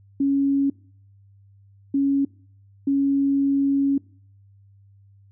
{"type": "tone bursts at uneven times", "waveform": "sine", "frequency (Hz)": 277.2, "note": "C#4", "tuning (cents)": 0, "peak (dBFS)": -17, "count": 3, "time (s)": [[0.2, 0.7], [1.94, 2.25], [2.87, 3.98]], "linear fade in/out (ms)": 5, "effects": ["noise-tail reverb RT60 0.5 s tail -23 dB re dry", "added 99 Hz sine -50 dBFS peak until 5.31 s"]}